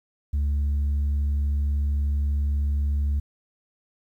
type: tone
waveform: sine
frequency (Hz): 71.8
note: D2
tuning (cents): -39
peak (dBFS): -18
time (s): 0.33-3.2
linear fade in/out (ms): 10
effects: tanh soft clip ceiling -20 dBFS + 10-bit